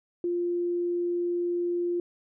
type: tone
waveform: sine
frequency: 349.2 Hz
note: F4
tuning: in tune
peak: -25 dBFS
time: 0.24-2 s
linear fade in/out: 2 ms
effects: none